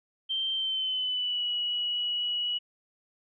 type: tone with pitch glide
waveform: sine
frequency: 3136 to 2926 Hz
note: G7 to F#7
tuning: 0 to -20 cents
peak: -27 dBFS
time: 0.29-2.59 s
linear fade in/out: 20 ms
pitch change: -120 cents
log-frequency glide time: 0.53-1.46 s
effects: none